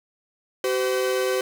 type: tone pair together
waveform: 45% pulse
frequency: 381.1 / 511 Hz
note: G4 / C5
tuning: -49 / -41 cents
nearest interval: perfect fourth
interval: 508 cents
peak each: -24 dBFS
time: 0.64-1.41 s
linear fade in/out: 2 ms
effects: none